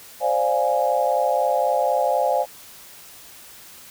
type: chord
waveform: sine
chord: D half-diminished seventh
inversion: third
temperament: equal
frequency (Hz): 523.3 / 587.3 / 698.5 / 830.6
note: C5 / D5 / F5 / Ab5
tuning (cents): 0 / 0 / 0 / 0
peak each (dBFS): -23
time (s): 0.2-2.46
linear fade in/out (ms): 50
effects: white hiss -44 dBFS RMS until 3.9 s